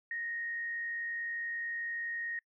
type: tone with frequency modulation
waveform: sine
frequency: 1864.7 Hz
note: A#6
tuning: in tune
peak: -35 dBFS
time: 0.11-2.39 s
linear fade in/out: 2 ms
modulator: 71.4 Hz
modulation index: 0.34
effects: noise-tail reverb RT60 0.1 s tail -25 dB re dry